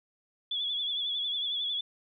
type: tone with vibrato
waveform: sine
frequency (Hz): 3413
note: G#7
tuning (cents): +47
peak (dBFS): -29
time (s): 0.51-1.81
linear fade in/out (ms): 5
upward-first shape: triangle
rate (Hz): 11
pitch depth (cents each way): 66
effects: none